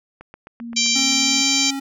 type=click train; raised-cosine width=0.5 ms; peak=-24 dBFS; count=8; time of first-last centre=0.21-1.123 s; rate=7.67 Hz
type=tone with vibrato; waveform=sine; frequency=233.1 Hz; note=A#3; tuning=in tune; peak=-29 dBFS; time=0.6-1.42 s; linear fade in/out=10 ms; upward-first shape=sine; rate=4.7 Hz; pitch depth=12 cents each way
type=harmonic tone; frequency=784 Hz; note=G5; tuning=in tune; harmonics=3 / 4 / 5 / 6 / 7 / 8 / 9; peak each=-24 / -24 / -24 / -24 / -24 / -24 / -24 dBFS; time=0.76-1.71 s; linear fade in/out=10 ms
type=tone with pitch glide; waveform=square; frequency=270 to 273.6 Hz; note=C#4 to C#4; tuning=-45 to -23 cents; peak=-25 dBFS; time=0.95-1.8 s; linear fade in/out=10 ms; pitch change=+22 cents; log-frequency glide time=1.17-1.36 s
effects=none